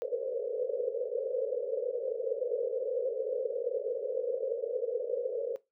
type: band-pass noise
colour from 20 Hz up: pink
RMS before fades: -33 dBFS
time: 0.02-5.56 s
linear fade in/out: 0 ms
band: 450 to 540 Hz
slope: 96 dB/octave
effects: noise-tail reverb RT60 0.2 s tail -19 dB re dry